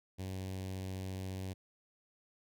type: tone with notch filter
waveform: sawtooth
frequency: 94.5 Hz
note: F#2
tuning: 37 cents sharp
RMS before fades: -41 dBFS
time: 0.18-1.54 s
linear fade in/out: 20 ms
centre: 1300 Hz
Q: 1
effects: none